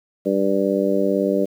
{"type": "harmonic tone", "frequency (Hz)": 98, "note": "G2", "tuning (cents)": 0, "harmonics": [2, 3, 4, 5, 6], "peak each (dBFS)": [-23, -23, -23, -23, -23], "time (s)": [0.25, 1.46], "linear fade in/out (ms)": 20, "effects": ["8-bit"]}